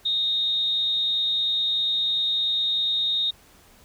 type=tone with amplitude modulation; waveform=sine; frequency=3715 Hz; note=A#7; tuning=7 cents flat; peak=-19 dBFS; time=0.05-3.31 s; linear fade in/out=10 ms; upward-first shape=sine; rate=273 Hz; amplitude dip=40%; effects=pink hiss -54 dBFS RMS until 3.84 s